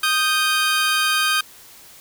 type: tone pair together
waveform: 20% pulse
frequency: 1239.9 / 1568 Hz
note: D#6 / G6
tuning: -6 / 0 cents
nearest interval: major third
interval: 406 cents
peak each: -15 dBFS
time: 0.03-1.41 s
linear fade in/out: 5 ms
effects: white hiss -45 dBFS RMS until 2 s